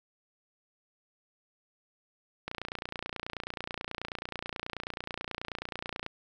click train, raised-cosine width 0.3 ms, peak -19 dBFS, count 106, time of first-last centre 2.48-6.064 s, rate 29.3 Hz, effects none

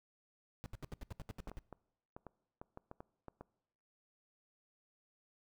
brown noise bursts, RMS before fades -44 dBFS, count 11, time 0.64-1.59 s, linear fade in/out 0 ms, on 20 ms, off 73 ms
clicks, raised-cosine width 1 ms, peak -34 dBFS, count 12, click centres 0.924 / 1.473 / 1.516 / 1.727 / 2.165 / 2.267 / 2.615 / 2.774 / 2.914 / 3.005 / 3.283 / 3.41 s
effects noise-tail reverb RT60 0.9 s tail -23 dB re dry

